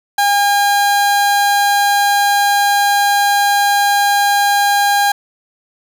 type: tone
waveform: 30% pulse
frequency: 810 Hz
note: G#5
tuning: 43 cents flat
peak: -8 dBFS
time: 0.18-5.12 s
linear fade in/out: 5 ms
effects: none